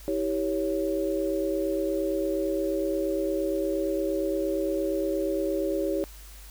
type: chord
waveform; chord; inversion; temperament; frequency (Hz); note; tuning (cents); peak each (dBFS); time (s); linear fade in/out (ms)
sine; C# diminished; first; equal with one note detuned; 323.4 / 392 / 554.4; E4 / G4 / C#5; -33 / 0 / 0; -29; 0.08-6.04; 0
effects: added 50 Hz sine -44 dBFS peak until 6.5 s + white hiss -50 dBFS RMS until 6.5 s